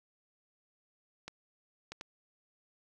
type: clicks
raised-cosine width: 0.2 ms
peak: -25 dBFS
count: 3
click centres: 1.28 / 1.92 / 2.011 s
effects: none